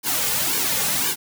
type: noise with flanger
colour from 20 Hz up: white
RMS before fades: -22 dBFS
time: 0.03-1.16 s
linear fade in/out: 50 ms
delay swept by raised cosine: 1.5 to 3.1 ms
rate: 1.9 Hz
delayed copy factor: -0.85
effects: none